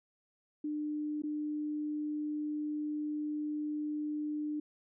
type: tone with dropouts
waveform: sine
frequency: 300 Hz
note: D4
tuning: 37 cents sharp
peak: -33 dBFS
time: 0.64-4.6 s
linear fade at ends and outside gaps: 5 ms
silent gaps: 1.221-1.235 s
effects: none